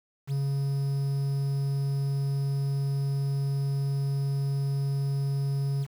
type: tone with quantisation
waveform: triangle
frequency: 138.59 Hz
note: C#3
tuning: in tune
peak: -23 dBFS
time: 0.27-5.87 s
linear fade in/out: 50 ms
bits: 8
effects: none